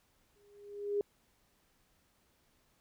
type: tone with exponential growth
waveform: sine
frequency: 408.3 Hz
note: G#4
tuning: 29 cents flat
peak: -27 dBFS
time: 0.36-1.01 s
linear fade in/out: 1 ms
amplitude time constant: 140 ms
effects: pink hiss -72 dBFS RMS until 2.8 s